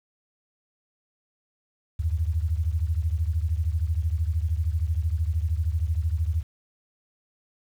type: beating tone pair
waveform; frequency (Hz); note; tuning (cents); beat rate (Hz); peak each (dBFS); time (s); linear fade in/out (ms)
sine; 76.9 / 89.9; D#2 / F#2; -20 / -49; 13; -24 / -27; 1.99-6.43; 10
effects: 9-bit